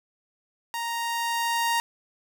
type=tone with level ramp; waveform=sawtooth; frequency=932.3 Hz; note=A#5; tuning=in tune; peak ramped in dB=-25 to -18 dBFS; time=0.74-1.8 s; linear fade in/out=0 ms; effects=none